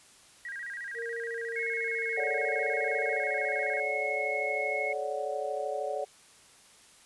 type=tone with vibrato; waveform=sine; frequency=1758 Hz; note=A6; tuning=2 cents flat; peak=-36 dBFS; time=0.45-3.8 s; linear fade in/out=2 ms; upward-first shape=square; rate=14 Hz; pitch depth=150 cents each way
type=tone with pitch glide; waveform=sine; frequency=464 to 454.2 Hz; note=A#4 to A#4; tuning=-8 to -45 cents; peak=-35 dBFS; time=0.94-3.21 s; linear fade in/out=50 ms; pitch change=-37 cents; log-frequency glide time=1.11-2.19 s
type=tone; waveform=sine; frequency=2180 Hz; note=C#7; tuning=29 cents flat; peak=-31 dBFS; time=1.56-4.93 s; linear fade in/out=5 ms
type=chord; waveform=sine; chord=D major seventh; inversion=second; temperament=equal with one note detuned; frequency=430.9 / 554.4 / 587.3 / 740 Hz; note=A4 / C#5 / D5 / F#5; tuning=-36 / 0 / 0 / 0 cents; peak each=-37 / -36 / -35 / -36 dBFS; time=2.17-6.05 s; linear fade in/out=10 ms
effects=white hiss -57 dBFS RMS until 7.05 s + resampled to 24000 Hz